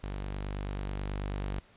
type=tone with level ramp; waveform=sawtooth; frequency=49.23 Hz; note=G1; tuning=8 cents sharp; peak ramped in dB=-31 to -28 dBFS; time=0.03-1.6 s; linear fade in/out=10 ms; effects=pink hiss -60 dBFS RMS until 1.76 s + resampled to 8000 Hz